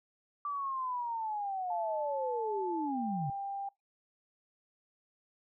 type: linear sweep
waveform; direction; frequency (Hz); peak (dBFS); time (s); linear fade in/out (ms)
sine; down; 1170 to 134; -33; 0.45-3.3; 2
type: tone with pitch glide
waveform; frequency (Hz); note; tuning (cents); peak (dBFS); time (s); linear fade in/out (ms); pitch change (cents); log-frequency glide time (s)
sine; 870 to 793.2; A5 to G5; -20 to +20; -35; 1.7-3.69; 5; -160; 2.85-2.96
effects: noise-tail reverb RT60 0.2 s tail -25 dB re dry